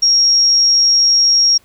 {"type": "tone", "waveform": "sine", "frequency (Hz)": 5588, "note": "F8", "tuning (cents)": 0, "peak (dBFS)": -8, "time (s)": [0.02, 1.58], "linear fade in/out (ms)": 10, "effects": ["pink hiss -52 dBFS RMS until 1.64 s"]}